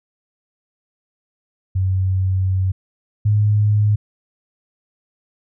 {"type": "tone pair in turn", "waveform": "sine", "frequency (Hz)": [94.2, 104.89], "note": ["F#2", "G#2"], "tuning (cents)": [32, 18], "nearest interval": "major second", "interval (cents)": 186, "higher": "second", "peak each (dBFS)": [-15, -12], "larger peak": "second", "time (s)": [[1.75, 2.72], [3.25, 3.96]], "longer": "first", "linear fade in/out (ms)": 10, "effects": []}